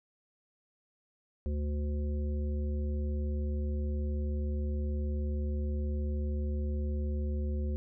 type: harmonic tone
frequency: 73.42 Hz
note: D2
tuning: in tune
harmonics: 1 / 3 / 5 / 7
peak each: -30 / -40 / -44 / -47 dBFS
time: 1.46-7.76 s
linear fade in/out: 0 ms
effects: none